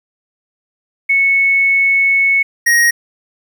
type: tone pair in turn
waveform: sine / square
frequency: 2206 / 1878.8 Hz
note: C#7 / A#6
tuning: -9 / +13 cents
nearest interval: minor third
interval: 278 cents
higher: first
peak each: -9 dBFS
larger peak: neither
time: 1.09-2.43 / 2.66-2.91 s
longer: first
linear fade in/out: 10 ms
effects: 8-bit